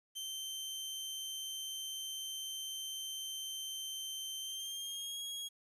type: tone with pitch glide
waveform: sawtooth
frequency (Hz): 3112 to 3297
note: G7 to G#7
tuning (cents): -13 to -13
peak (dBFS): -37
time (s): 0.15-5.49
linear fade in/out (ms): 20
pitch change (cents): +100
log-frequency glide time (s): 4.4-5.22
effects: resampled to 32000 Hz + 11-bit